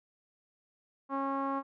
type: tone with low-pass filter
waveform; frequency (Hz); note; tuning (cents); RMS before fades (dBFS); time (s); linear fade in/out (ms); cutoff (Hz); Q
sawtooth; 273.5; C#4; -23; -33; 1.09-1.63; 50; 1100; 4.5
effects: none